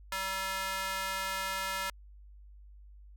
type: tone with high-pass filter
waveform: square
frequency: 191.6 Hz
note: G3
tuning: 39 cents flat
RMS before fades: -35 dBFS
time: 0.12-1.9 s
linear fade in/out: 2 ms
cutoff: 1200 Hz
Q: 1.2
effects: added 50 Hz sine -50 dBFS peak until 3.16 s